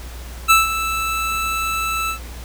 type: tone with ADSR envelope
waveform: 25% pulse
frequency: 1318.5 Hz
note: E6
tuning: in tune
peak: -4 dBFS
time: 0.48-2.19 s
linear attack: 26 ms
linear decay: 160 ms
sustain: -12 dB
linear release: 98 ms
effects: added 60 Hz sine -31 dBFS peak until 2.44 s + pink hiss -39 dBFS RMS until 2.44 s